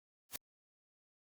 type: noise with exponential growth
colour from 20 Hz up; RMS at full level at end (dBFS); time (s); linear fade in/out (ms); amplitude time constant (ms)
white; -35; 0.29-0.36; 2; 15
effects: Opus 48 kbps